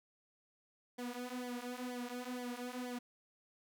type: tone with flanger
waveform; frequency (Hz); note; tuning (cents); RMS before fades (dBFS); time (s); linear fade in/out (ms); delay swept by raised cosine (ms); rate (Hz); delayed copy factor
sawtooth; 246.9; B3; 0; -43; 0.98-2.99; 10; 0.74 to 5.14; 2.1; -0.85
effects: none